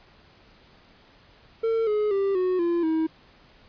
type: tone with pitch steps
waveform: triangle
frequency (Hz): 452.2 / 421.9 / 393.7 / 367.3 / 342.7 / 319.8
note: A4 / G#4 / G4 / F#4 / F4 / D#4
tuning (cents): +47 / +27 / +8 / -13 / -33 / +48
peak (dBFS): -19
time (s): 1.63-3.07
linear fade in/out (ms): 10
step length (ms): 240
effects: pink hiss -55 dBFS RMS until 3.68 s + resampled to 11025 Hz